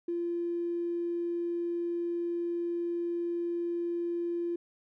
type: tone with tanh clipping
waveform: triangle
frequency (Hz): 343.8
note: F4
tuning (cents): -27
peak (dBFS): -29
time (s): 0.08-4.56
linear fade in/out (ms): 5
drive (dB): 2
effects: none